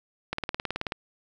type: click train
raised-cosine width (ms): 0.3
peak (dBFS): -13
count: 12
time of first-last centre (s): 0.33-0.921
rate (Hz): 18.6
effects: none